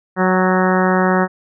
harmonic tone with a mistuned harmonic, 185 Hz, F#3, in tune, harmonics 1 / 2 / 3 / 4 / 5 / 6 / 7 / 8 / 9 / 10, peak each -16 / -19 / -21 / -22 / -23 / -24 / -24 / -25 / -26 / -26 dBFS, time 0.16-1.28 s, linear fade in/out 50 ms, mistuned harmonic 4, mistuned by +20 cents, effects none

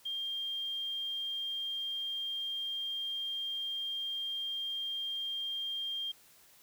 sine tone, 3200 Hz, G7, 35 cents sharp, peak -34 dBFS, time 0.05-6.12 s, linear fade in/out 10 ms, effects white hiss -61 dBFS RMS until 6.62 s

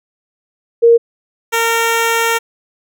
sine / 10% pulse tone pair in turn, 466.2 / 459.3 Hz, A#4 / A#4, 0 / -26 cents, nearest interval unison, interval 26 cents, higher first, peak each -4 dBFS, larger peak neither, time 0.82-0.98 / 1.52-2.39 s, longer second, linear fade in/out 20 ms, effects none

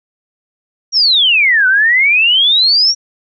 sine exponential two-way sweep, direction down then up, 5740 to 1480 to 5740 Hz, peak -7 dBFS, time 0.92-2.95 s, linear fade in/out 50 ms, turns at 1.67 s, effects none

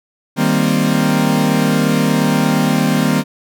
40% pulse chord, C minor seventh, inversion first, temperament equal, 155.56 / 196 / 233.1 / 261.6 Hz, Eb3 / G3 / Bb3 / C4, 0 / 0 / 0 / 0 cents, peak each -17 dBFS, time 0.36-3.24 s, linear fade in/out 50 ms, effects none

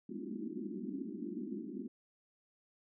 pink band-pass noise, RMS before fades -42 dBFS, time 0.09-1.88 s, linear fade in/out 5 ms, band 190 to 370 Hz, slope 96 dB/octave, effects none

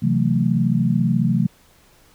sine chord, F# half-diminished seventh, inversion second, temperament equal with one note detuned, 130.81 / 164.81 / 185 / 223.3 Hz, C3 / E3 / F#3 / A3, 0 / 0 / 0 / +26 cents, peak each -21 dBFS, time 0.02-1.47 s, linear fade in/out 10 ms, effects pink hiss -54 dBFS RMS until 2.14 s

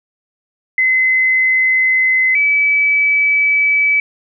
sine tone pair in turn, 2045 / 2295 Hz, C7 / D7, -40 / -40 cents, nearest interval major second, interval 200 cents, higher second, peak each -10 dBFS, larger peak neither, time 0.78-2.35 / 2.35-4 s, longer second, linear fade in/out 2 ms, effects none

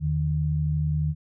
sine tone pair together, 80.68 / 152.3 Hz, E2 / D#3, -37 / -37 cents, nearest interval major seventh, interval 1100 cents, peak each -27 / -23 dBFS, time 0-1.15 s, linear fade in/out 50 ms, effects none

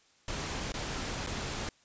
pink noise with dropouts, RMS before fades -36 dBFS, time 0.28-1.69 s, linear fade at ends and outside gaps 2 ms, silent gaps 0.721-0.74 / 1.265-1.271 s, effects white hiss -65 dBFS RMS until 1.84 s + resampled to 16000 Hz

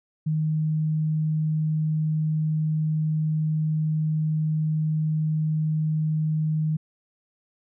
sine tone, 155.56 Hz, D#3, in tune, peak -21 dBFS, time 0.26-6.77 s, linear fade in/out 10 ms, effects none

